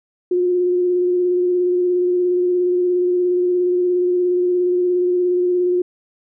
sine tone with vibrato, 358.2 Hz, F4, 44 cents sharp, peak -14 dBFS, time 0.31-5.82 s, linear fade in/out 5 ms, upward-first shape square, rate 17 Hz, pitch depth 15 cents each way, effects none

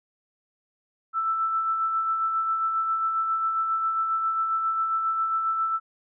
sine tone with tremolo, 1324 Hz, E6, 7 cents sharp, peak -21 dBFS, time 1.13-5.8 s, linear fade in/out 50 ms, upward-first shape sine, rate 7.4 Hz, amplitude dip 35%, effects none

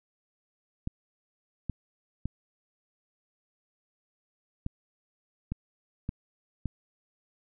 clicks, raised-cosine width 5 ms, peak -19 dBFS, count 7, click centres 0.874 / 1.697 / 2.256 / 4.664 / 5.52 / 6.091 / 6.657 s, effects none

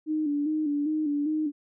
sine tone with vibrato, 299.4 Hz, D4, 33 cents sharp, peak -24 dBFS, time 0.06-1.52 s, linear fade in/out 50 ms, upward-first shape square, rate 2.5 Hz, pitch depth 56 cents each way, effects none

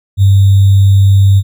sine tone with sample-and-hold, 98 Hz, G2, in tune, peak -3 dBFS, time 0.17-1.43 s, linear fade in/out 50 ms, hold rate 3675 Hz, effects none

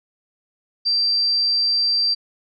sine tone, 4699 Hz, D8, in tune, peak -16 dBFS, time 0.85-2.15 s, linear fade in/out 20 ms, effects none

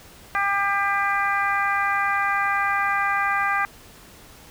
harmonic tone, 398.9 Hz, G4, 30 cents sharp, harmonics 2 / 3 / 4 / 5 / 6, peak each -26 / -24 / -25 / -27 / -32 dBFS, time 0.35-3.65 s, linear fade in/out 0 ms, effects pink hiss -47 dBFS RMS until 4.5 s

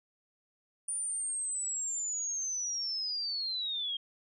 sine linear sweep, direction down, 9400 to 3200 Hz, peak -32 dBFS, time 0.88-3.97 s, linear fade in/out 5 ms, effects none

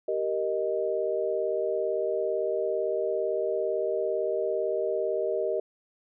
sine chord, Eb major, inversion first, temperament just, 388.9 / 466.7 / 622.3 Hz, G4 / Bb4 / Eb5, -14 / +2 / 0 cents, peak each -30 / -30 / -29 dBFS, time 0.08-5.6 s, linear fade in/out 5 ms, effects none

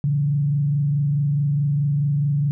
sine tone with frequency modulation, 144 Hz, D3, 34 cents flat, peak -17 dBFS, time 0.04-2.51 s, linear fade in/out 0 ms, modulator 24.7 Hz, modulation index 0.44, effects none

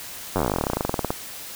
slowing click train, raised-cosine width 1 ms, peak -8 dBFS, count 28, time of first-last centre 0.36-1.105 s, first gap 10 ms, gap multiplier 1.07, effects white hiss -37 dBFS RMS until 1.55 s

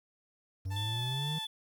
triangle exponential sweep, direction up, 92.5 to 160.2 Hz, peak -31 dBFS, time 0.65-1.39 s, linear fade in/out 10 ms
sawtooth tone with vibrato, 880 Hz, A5, in tune, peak -38 dBFS, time 0.7-1.46 s, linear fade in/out 20 ms, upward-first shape triangle, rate 2.1 Hz, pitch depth 24 cents each way
triangle tone, 3460 Hz, A7, 30 cents flat, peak -35 dBFS, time 0.76-1.47 s, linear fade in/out 5 ms
effects 10-bit

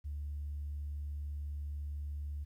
sine tone, 73 Hz, D2, 10 cents flat, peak -36 dBFS, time 0.04-2.45 s, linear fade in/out 20 ms, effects tanh soft clip ceiling -33 dBFS + 12-bit

